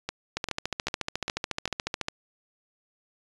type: two click trains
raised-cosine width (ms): 0.2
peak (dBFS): -13 / -11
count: 5 / 25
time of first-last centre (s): 0.09-1.677 / 0.37-2.084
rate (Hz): 2.52 / 14
effects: resampled to 22050 Hz